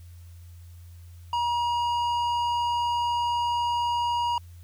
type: tone with tanh clipping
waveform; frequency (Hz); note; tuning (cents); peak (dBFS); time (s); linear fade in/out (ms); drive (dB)
sine; 954; A#5; +40; -25; 1.33-4.38; 2; 11
effects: added 86 Hz sine -43 dBFS peak until 4.63 s + white hiss -61 dBFS RMS until 4.63 s